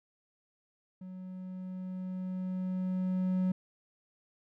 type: tone with level ramp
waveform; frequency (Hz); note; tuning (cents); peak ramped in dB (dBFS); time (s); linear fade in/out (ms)
triangle; 185; F#3; 0; -40 to -24; 1.01-3.52; 5
effects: none